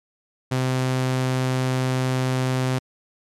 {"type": "tone", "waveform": "sawtooth", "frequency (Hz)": 129.2, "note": "C3", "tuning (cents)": -21, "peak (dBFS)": -16, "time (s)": [0.51, 2.79], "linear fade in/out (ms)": 10, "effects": ["low-pass 10000 Hz 12 dB/octave", "MP3 96 kbps"]}